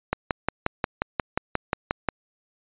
click train, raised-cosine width 0.5 ms, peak -7 dBFS, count 12, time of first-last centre 0.13-2.087 s, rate 5.62 Hz, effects resampled to 8000 Hz

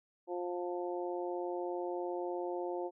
harmonic tone, 176.8 Hz, F3, 22 cents sharp, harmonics 2 / 3 / 4 / 5, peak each -37 / -41 / -43 / -45 dBFS, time 0.27-2.91 s, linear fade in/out 50 ms, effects none

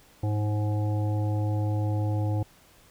harmonic tone with a mistuned harmonic, 105.6 Hz, G#2, 29 cents sharp, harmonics 1 / 3 / 5 / 7 / 8, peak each -24 / -34 / -38 / -41 / -42 dBFS, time 0.23-2.43 s, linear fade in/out 5 ms, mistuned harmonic 1, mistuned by -18 cents, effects pink hiss -57 dBFS RMS until 2.9 s

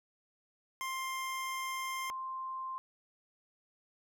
25% pulse / sine tone pair in turn, 1053 / 1048.3 Hz, C6 / C6, +11 / +3 cents, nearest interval unison, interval 8 cents, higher first, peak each -32 / -37 dBFS, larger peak first, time 0.81-2.1 / 2.1-2.78 s, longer first, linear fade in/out 0 ms, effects none

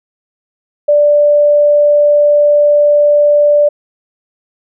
sine tone, 587.3 Hz, D5, in tune, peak -5 dBFS, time 0.88-3.69 s, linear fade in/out 10 ms, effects none

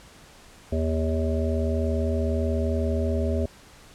harmonic tone with a mistuned harmonic, 80.1 Hz, E2, 49 cents flat, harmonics 1 / 3 / 5 / 7 / 8, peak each -24 / -29 / -31 / -32 / -33 dBFS, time 0.72-3.46 s, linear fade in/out 5 ms, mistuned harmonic 1, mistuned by -23 cents, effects pink hiss -50 dBFS RMS until 3.94 s + low-pass 10000 Hz 12 dB/octave

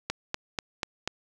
click train, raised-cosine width 0.2 ms, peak -11 dBFS, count 5, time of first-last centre 0.1-1.076 s, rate 4.1 Hz, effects none

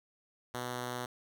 5% pulse tone, 123.47 Hz, B2, in tune, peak -25 dBFS, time 0.54-1.06 s, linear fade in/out 5 ms, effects none

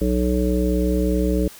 harmonic tone with a mistuned harmonic, 61.74 Hz, B1, in tune, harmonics 1 / 3 / 5 / 7 / 9, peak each -21 / -23 / -23 / -25 / -28 dBFS, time 0.01-1.48 s, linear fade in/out 5 ms, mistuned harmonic 1, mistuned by -17 cents, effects white hiss -43 dBFS RMS until 1.59 s

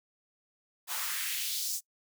white noise with high-pass filter sweep, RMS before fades -34 dBFS, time 0.87-1.81 s, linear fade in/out 50 ms, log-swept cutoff 820 to 6700 Hz, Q 1.9, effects noise-tail reverb RT60 0.1 s tail -23 dB re dry

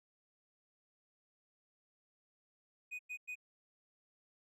triangle tone bursts, 2489 Hz, D#7, in tune, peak -39 dBFS, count 3, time 2.91-3.356 s, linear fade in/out 20 ms, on 82 ms, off 100 ms, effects none

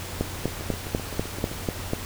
two click trains, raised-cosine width 2 ms, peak -21 / -10 dBFS, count 9 / 8, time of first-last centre 0.48-1.515 / 0.21-1.934 s, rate 7.73 / 4.06 Hz, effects added 91 Hz sine -38 dBFS peak until 2.05 s + pink hiss -36 dBFS RMS until 2.05 s

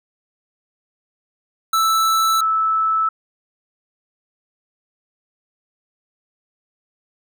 square / sine tone pair in turn, 1318.5 / 1310.1 Hz, E6 / E6, 0 / -11 cents, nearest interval unison, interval 11 cents, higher first, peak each -15 dBFS, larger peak neither, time 1.73-2.41 / 2.41-3.09 s, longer neither, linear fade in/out 5 ms, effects none

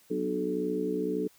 harmonic tone with a mistuned harmonic, 61.74 Hz, B1, in tune, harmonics 3 / 4 / 5 / 6 / 7, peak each -36 / -37 / -33 / -37 / -31 dBFS, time 0.1-1.28 s, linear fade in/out 10 ms, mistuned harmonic 5, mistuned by -48 cents, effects white hiss -61 dBFS RMS until 1.38 s

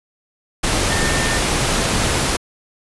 sine tone in noise, 1807 Hz, A6, 46 cents sharp, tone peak -24 dBFS, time 0.9-1.38 s, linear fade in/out 10 ms, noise pink, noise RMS -18 dBFS, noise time 0.63-2.37 s, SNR -9 dB, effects resampled to 24000 Hz

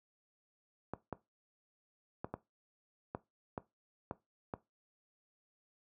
clicks, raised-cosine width 1 ms, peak -24 dBFS, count 8, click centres 0.936 / 1.127 / 2.245 / 2.34 / 3.149 / 3.578 / 4.111 / 4.538 s, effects noise-tail reverb RT60 0.2 s tail -17 dB re dry + high-pass 80 Hz 12 dB/octave

